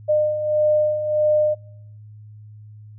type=beating tone pair; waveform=sine; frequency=605 / 606.6 Hz; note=D#5 / D#5; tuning=-49 / -44 cents; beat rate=1.6 Hz; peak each=-24 / -17 dBFS; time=0.08-1.55 s; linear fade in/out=20 ms; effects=noise-tail reverb RT60 0.7 s tail -25 dB re dry + added 106 Hz sine -39 dBFS peak until 2.98 s